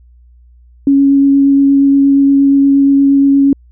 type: tone with vibrato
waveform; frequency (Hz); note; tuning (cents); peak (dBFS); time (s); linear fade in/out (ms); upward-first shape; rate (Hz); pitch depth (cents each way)
sine; 277.2; C#4; 0; -5; 0.87-3.53; 2; sine; 8.5; 9
effects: added 60 Hz sine -40 dBFS peak until 3.71 s